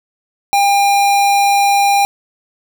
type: tone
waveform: square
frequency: 802 Hz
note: G5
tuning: 39 cents sharp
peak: -10 dBFS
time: 0.53-2.05 s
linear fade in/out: 0 ms
effects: none